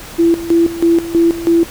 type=tone with tremolo; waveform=sine; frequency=335.8 Hz; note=E4; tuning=32 cents sharp; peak=-7 dBFS; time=0.18-1.65 s; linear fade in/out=20 ms; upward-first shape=square; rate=3.1 Hz; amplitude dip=80%; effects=pink hiss -32 dBFS RMS until 1.7 s